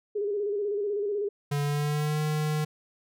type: tone with vibrato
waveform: sine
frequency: 409.6 Hz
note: G#4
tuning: 24 cents flat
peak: -26 dBFS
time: 0.15-1.29 s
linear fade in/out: 10 ms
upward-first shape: square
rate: 16 Hz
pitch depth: 47 cents each way
type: tone with pitch glide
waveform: square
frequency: 144.2 to 152.6 Hz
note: D3 to D#3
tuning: -31 to -33 cents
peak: -26 dBFS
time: 1.51-2.65 s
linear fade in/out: 10 ms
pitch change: +98 cents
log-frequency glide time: 1.62-2.21 s
effects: none